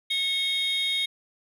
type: tone cluster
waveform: triangle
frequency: 2183 / 3249 / 3718 Hz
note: C#7 / G#7 / A#7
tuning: -27 / -39 / -5 cents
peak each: -28 / -28 / -23 dBFS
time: 0.1-1.06 s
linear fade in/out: 10 ms
effects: tanh soft clip ceiling -18 dBFS